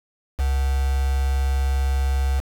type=tone with quantisation; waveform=sine; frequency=67.5 Hz; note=C#2; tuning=45 cents flat; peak=-18 dBFS; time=0.38-2.41 s; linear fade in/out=20 ms; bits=5; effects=none